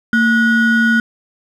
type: ring-modulated tone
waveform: triangle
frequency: 844 Hz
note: G#5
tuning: 28 cents sharp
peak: -5 dBFS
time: 0.13-1 s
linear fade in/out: 2 ms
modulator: 616 Hz
effects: none